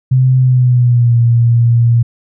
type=tone with pitch glide; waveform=sine; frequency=129.2 to 117.79 Hz; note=C3 to A#2; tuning=-21 to +18 cents; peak=-6 dBFS; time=0.11-2.03 s; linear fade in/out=10 ms; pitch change=-161 cents; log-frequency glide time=0.38-1.17 s; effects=none